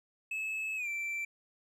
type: tone with pitch glide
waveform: triangle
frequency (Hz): 2597 to 2341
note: E7 to D7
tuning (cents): -26 to -6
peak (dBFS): -32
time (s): 0.31-1.25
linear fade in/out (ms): 5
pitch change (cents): -180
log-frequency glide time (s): 0.76-0.88
effects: none